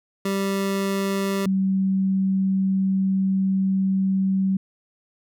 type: tone pair in turn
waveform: 25% pulse / sine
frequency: 195.9 / 191.65 Hz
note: G3 / G3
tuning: -1 / -39 cents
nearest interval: unison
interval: 38 cents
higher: first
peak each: -18 dBFS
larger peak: neither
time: 0.25-1.46 / 1.46-4.57 s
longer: second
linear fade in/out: 5 ms
effects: none